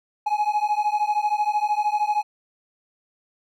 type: beating tone pair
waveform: triangle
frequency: 833 / 846 Hz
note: G#5 / G#5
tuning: +5 / +32 cents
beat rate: 13 Hz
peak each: -21 dBFS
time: 0.26-2.23 s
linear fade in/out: 10 ms
effects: none